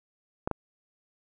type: clicks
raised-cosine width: 1 ms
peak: -14 dBFS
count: 2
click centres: 0.475 / 0.513 s
effects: none